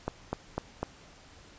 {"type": "click train", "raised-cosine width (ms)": 1, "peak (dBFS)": -16, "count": 4, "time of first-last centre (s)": [0.08, 0.83], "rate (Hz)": 4, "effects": ["pink hiss -54 dBFS RMS until 1.58 s", "resampled to 16000 Hz"]}